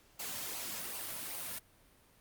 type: noise with flanger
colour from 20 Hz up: white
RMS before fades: -41 dBFS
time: 0.19-1.59 s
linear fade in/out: 10 ms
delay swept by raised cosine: 0.54 to 2.64 ms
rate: 2.6 Hz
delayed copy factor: -0.5
effects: pink hiss -65 dBFS RMS until 2.2 s + Opus 48 kbps